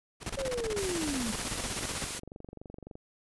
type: noise with tremolo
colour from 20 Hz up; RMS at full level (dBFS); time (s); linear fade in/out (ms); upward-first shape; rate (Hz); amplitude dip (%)
pink; -35; 0.2-2.09; 50; square; 16; 80
type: linear sweep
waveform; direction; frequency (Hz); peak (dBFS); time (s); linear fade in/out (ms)
sine; down; 554.4 to 207.7; -31; 0.37-1.32; 10
type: noise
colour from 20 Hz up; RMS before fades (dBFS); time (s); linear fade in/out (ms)
white; -36; 0.76-2.2; 20
type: click train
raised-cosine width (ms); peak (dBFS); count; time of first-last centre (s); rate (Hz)
2; -31; 45; 1.09-2.954; 23.6
effects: resampled to 24000 Hz